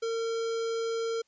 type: tone with notch filter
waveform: square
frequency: 456.2 Hz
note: A#4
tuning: 37 cents flat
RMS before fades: -31 dBFS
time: 0.02-1.22 s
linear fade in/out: 10 ms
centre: 2000 Hz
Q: 1.6
effects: white hiss -72 dBFS RMS until 1.27 s + resampled to 16000 Hz